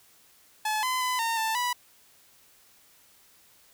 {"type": "tone with pitch steps", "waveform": "sawtooth", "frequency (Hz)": [859, 1019, 1007, 914, 888, 982], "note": ["A5", "C6", "B5", "A#5", "A5", "B5"], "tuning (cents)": [-42, -46, 33, -34, 16, -10], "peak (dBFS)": -22, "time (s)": [0.65, 1.73], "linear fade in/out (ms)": 5, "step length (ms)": 180, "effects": ["white hiss -59 dBFS RMS until 3.73 s"]}